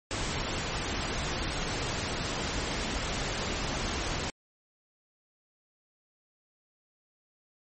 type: noise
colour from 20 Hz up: pink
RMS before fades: -32 dBFS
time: 0.11-4.3 s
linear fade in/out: 0 ms
effects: MP3 32 kbps